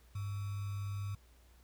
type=tone with sample-and-hold; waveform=sine; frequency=100.4 Hz; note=G2; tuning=42 cents sharp; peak=-36 dBFS; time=0.15-1.15 s; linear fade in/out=5 ms; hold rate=1225 Hz; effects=added 60 Hz sine -60 dBFS peak until 1.63 s + pink hiss -68 dBFS RMS until 1.63 s